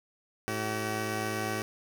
10% pulse tone pair together, 108.14 / 380.4 Hz, A2 / F#4, -30 / +48 cents, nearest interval octave + minor seventh, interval 2178 cents, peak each -25 / -25 dBFS, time 0.48-1.62 s, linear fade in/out 0 ms, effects none

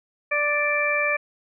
harmonic tone, 587.3 Hz, D5, in tune, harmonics 1 / 2 / 3 / 4, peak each -26 / -29 / -26 / -23 dBFS, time 0.31-1.17 s, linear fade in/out 10 ms, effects none

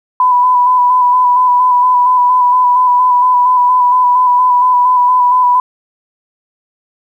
sine tone with vibrato, 994 Hz, B5, 11 cents sharp, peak -6 dBFS, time 0.2-5.6 s, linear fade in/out 2 ms, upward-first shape square, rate 4.3 Hz, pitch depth 20 cents each way, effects 8-bit

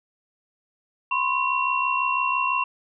sine tone cluster, 1008 / 1074 / 2735 Hz, B5 / C6 / F7, +35 / +45 / -37 cents, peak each -25 dBFS, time 1.11-2.64 s, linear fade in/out 5 ms, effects none

